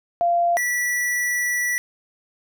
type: tone pair in turn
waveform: sine / square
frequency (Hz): 691 / 1954.4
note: F5 / B6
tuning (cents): -19 / -19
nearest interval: octave + tritone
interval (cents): 1800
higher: second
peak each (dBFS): -16 / -21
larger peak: first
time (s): 0.21-0.57 / 0.57-1.78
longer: second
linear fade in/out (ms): 0
effects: none